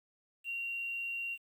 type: tone with quantisation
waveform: sine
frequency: 2758 Hz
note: F7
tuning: 22 cents flat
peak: -35 dBFS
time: 0.44-1.38 s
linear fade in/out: 50 ms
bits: 10
effects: none